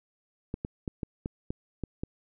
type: clicks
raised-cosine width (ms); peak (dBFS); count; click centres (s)
3; -19; 8; 0.541 / 0.649 / 0.878 / 1.032 / 1.259 / 1.505 / 1.837 / 2.035
effects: none